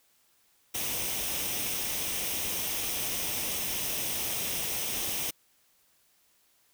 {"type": "noise with comb filter", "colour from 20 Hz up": "white", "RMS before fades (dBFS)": -32, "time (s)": [0.74, 5.31], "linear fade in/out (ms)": 10, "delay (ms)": 0.34, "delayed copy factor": 0.5, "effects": ["white hiss -67 dBFS RMS until 6.73 s"]}